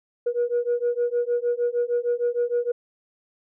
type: beating tone pair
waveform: sine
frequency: 477.8 / 484.3 Hz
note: A#4 / B4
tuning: +43 / -34 cents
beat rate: 6.5 Hz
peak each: -23 dBFS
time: 0.26-2.72 s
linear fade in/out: 10 ms
effects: tanh soft clip ceiling -16 dBFS